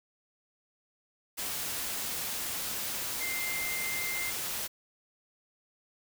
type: tone in noise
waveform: sine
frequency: 2093 Hz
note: C7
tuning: in tune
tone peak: -34 dBFS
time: 3.2-4.31 s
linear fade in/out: 20 ms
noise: white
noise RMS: -35 dBFS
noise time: 1.37-4.68 s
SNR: -2 dB
effects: none